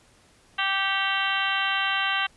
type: harmonic tone with a mistuned harmonic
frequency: 390.2 Hz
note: G4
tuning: 8 cents flat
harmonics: 2 / 3 / 4 / 5 / 6 / 7 / 8 / 9 / 10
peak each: -32 / -30 / -28 / -32 / -37 / -29 / -30 / -40 / -38 dBFS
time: 0.58-2.27 s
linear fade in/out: 10 ms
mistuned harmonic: 6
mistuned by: -86 cents
effects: pink hiss -58 dBFS RMS until 2.36 s + resampled to 24000 Hz